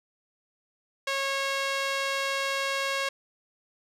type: tone with band-pass filter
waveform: sawtooth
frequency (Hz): 547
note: C#5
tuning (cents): -23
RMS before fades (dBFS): -29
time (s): 1.07-3.09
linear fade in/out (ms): 5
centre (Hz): 2700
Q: 0.68
effects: none